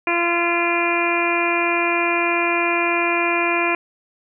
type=harmonic tone; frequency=343.2 Hz; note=F4; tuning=30 cents flat; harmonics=1 / 2 / 3 / 4 / 5 / 6 / 7 / 8; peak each=-23 / -25 / -24 / -29 / -29 / -30 / -21 / -32 dBFS; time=0.07-3.75 s; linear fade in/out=2 ms; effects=none